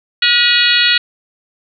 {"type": "harmonic tone with a mistuned harmonic", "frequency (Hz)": 480.5, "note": "B4", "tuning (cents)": -48, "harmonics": [3, 4, 5, 6, 7, 8, 9], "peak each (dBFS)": [-17, -17, -17, -17, -17, -17, -17], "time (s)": [0.22, 0.98], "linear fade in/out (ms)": 5, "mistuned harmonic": 5, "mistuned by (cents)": 62, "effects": []}